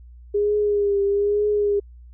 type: tone with vibrato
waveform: sine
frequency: 408.2 Hz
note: G#4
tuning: 30 cents flat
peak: -17 dBFS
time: 0.34-1.8 s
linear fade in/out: 10 ms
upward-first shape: triangle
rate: 1.1 Hz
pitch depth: 46 cents each way
effects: added 60 Hz sine -41 dBFS peak until 2.13 s